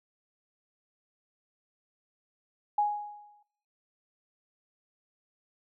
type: tone with exponential decay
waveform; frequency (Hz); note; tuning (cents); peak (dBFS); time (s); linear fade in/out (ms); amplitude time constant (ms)
sine; 830.6; G#5; 0; -21; 2.78-3.43; 5; 140
effects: noise-tail reverb RT60 0.6 s tail -21 dB re dry